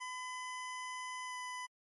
25% pulse tone with pitch glide, 1009 to 1000.9 Hz, B5 to B5, +37 to +23 cents, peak -37 dBFS, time 0-1.67 s, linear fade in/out 20 ms, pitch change -14 cents, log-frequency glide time 1.25-1.35 s, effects MP3 48 kbps

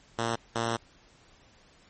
5% pulse tone bursts at uneven times, 115.4 Hz, A#2, 17 cents flat, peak -16 dBFS, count 2, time 0.18-0.36 / 0.55-0.77 s, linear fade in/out 10 ms, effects pink hiss -59 dBFS RMS until 1.89 s + MP3 32 kbps

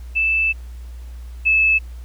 sine tone pair in turn, 2637 / 2611 Hz, E7 / E7, 0 / -17 cents, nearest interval unison, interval 17 cents, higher first, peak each -15 / -12 dBFS, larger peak second, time 0.15-0.53 / 1.45-1.79 s, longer first, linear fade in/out 20 ms, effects added 60 Hz sine -31 dBFS peak until 2.04 s + pink hiss -52 dBFS RMS until 2.04 s

